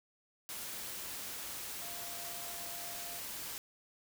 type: tone in noise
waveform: sine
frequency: 692 Hz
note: F5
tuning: 16 cents flat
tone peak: -51 dBFS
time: 1.82-3.19 s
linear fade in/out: 0 ms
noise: white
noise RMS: -43 dBFS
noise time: 0.49-3.58 s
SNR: -11 dB
effects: none